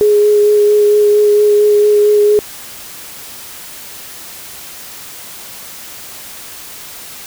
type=tone with vibrato; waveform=sine; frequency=416.9 Hz; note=G#4; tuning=7 cents sharp; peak=-6 dBFS; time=0.01-2.39 s; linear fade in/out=0 ms; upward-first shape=sine; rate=4.4 Hz; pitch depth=12 cents each way; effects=white hiss -31 dBFS RMS until 7.26 s